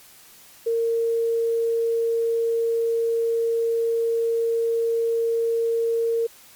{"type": "tone", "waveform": "sine", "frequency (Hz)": 460, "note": "A#4", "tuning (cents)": -23, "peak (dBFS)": -19, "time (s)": [0.66, 6.27], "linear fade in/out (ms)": 10, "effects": ["white hiss -49 dBFS RMS until 6.55 s", "MP3 96 kbps"]}